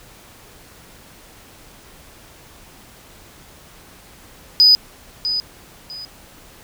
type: tone with echo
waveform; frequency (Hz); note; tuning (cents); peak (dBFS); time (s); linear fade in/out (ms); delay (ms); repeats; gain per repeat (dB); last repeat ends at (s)
sine; 4978; D#8; 0; -6; 4.6-4.75; 0; 650; 2; -12; 6.05
effects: tanh soft clip ceiling -4 dBFS + pink hiss -45 dBFS RMS until 6.63 s